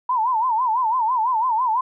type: tone with vibrato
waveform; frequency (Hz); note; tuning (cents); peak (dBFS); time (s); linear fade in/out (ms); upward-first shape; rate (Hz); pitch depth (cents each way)
sine; 948; A#5; +29; -17; 0.09-1.81; 5; sine; 6; 160
effects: none